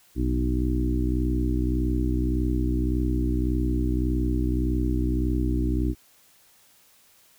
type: harmonic tone with a mistuned harmonic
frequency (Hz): 61.74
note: B1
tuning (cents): 0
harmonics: 1 / 2 / 3 / 4 / 5 / 6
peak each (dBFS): -24 / -30 / -38 / -30 / -28 / -35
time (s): 0.15-5.95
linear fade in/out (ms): 50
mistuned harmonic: 1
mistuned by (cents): -60
effects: white hiss -58 dBFS RMS until 7.38 s